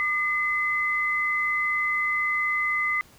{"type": "tone pair together", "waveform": "sine", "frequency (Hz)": [1200, 2039], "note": ["D6", "C7"], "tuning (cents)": [37, -45], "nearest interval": "major sixth", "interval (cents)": 918, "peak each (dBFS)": [-29, -23], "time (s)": [0, 3.01], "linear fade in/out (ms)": 0, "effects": ["pink hiss -54 dBFS RMS until 3.18 s"]}